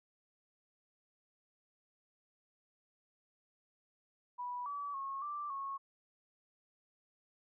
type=tone with pitch steps; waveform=sine; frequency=981 / 1147 / 1091 / 1175 / 1097 Hz; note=B5 / D6 / C#6 / D6 / C#6; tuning=-12 / -41 / -28 / +1 / -18 cents; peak=-38 dBFS; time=4.38-5.78 s; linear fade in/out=20 ms; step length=280 ms; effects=none